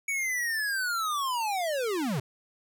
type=linear sweep; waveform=square; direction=down; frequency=2260 to 115.9 Hz; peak=-28 dBFS; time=0.08-2.2 s; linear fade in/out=5 ms; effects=none